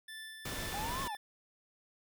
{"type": "tone with tremolo", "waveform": "25% pulse", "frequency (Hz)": 1760, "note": "A6", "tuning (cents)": 0, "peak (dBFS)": -40, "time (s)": [0.08, 1.17], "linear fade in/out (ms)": 5, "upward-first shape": "sine", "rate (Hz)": 2.3, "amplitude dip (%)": 35}
{"type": "noise", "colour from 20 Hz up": "pink", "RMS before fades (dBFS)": -40, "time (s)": [0.45, 1.08], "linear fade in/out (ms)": 5}
{"type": "exponential two-way sweep", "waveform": "triangle", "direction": "up then down", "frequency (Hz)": [784, 1108.7, 784], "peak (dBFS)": -36, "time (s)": [0.74, 1.15], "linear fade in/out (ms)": 0, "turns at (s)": 1.02}
{"effects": []}